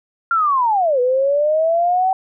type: linear two-way sweep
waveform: sine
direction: down then up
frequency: 1396.9 to 488.1 to 767 Hz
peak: -13 dBFS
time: 0.31-2.13 s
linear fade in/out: 2 ms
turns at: 1 s
effects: none